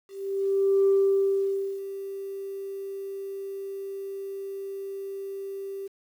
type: tone with ADSR envelope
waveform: sine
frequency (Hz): 392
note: G4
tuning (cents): 0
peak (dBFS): -16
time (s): 0.08-5.88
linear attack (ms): 790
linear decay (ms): 920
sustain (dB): -16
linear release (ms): 14
effects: tanh soft clip ceiling -14 dBFS + 9-bit